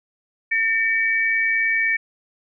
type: tone pair together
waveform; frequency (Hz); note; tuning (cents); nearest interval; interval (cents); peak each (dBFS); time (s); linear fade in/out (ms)
sine; 1808.8 / 2279; A6 / C#7; +47 / +47; major third; 400; -20; 0.51-1.97; 10
effects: none